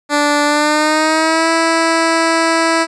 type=tone with pitch glide; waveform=10% pulse; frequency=292.5 to 328.3 Hz; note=D4 to E4; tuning=-7 to -7 cents; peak=-3 dBFS; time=0.09-2.87 s; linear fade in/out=50 ms; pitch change=+200 cents; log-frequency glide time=0.44-1.49 s; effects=resampled to 22050 Hz